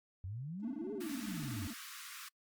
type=exponential two-way sweep; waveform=sine; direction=up then down; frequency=87.31 to 430 to 87.31 Hz; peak=-40 dBFS; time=0.24-1.67 s; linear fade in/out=0 ms; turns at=0.93 s
type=tone with vibrato; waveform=triangle; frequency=257.5 Hz; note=C4; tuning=28 cents flat; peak=-40 dBFS; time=0.62-1.74 s; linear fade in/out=20 ms; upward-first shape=square; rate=18 Hz; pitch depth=240 cents each way
type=high-pass noise; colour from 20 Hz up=pink; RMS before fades=-49 dBFS; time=1-2.29 s; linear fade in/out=10 ms; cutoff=1100 Hz; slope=96 dB/octave
effects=noise-tail reverb RT60 0.1 s tail -26 dB re dry + Opus 48 kbps